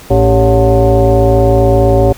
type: tone with frequency modulation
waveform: sine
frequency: 224.2 Hz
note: A3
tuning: 33 cents sharp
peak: -5 dBFS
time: 0.1-2.13 s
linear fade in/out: 10 ms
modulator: 168 Hz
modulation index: 2.7
effects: pink hiss -35 dBFS RMS until 2.17 s